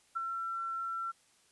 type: tone with ADSR envelope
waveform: sine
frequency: 1351 Hz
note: E6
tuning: 42 cents sharp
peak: -29 dBFS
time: 0.15-1.12 s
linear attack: 20 ms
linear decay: 10 ms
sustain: -5 dB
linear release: 18 ms
effects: white hiss -67 dBFS RMS until 1.51 s + resampled to 24000 Hz